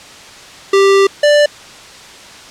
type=tone pair in turn; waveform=square; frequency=392.8 / 588.5 Hz; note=G4 / D5; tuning=+4 / +3 cents; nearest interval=perfect fifth; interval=699 cents; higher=second; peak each=-7 dBFS; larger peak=neither; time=0.73-1.07 / 1.23-1.46 s; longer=first; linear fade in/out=5 ms; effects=white hiss -35 dBFS RMS until 2.5 s + low-pass 6000 Hz 12 dB/octave